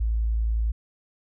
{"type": "tone", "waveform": "sine", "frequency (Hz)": 55.5, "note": "A1", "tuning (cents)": 16, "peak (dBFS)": -21, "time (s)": [0, 0.72], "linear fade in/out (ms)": 10, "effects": []}